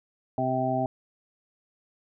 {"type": "harmonic tone", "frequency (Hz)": 129.5, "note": "C3", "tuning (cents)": -17, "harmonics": [1, 2, 3, 5, 6], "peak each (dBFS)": [-32, -30, -36, -28, -29], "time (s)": [0.38, 0.86], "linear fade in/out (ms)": 2, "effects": []}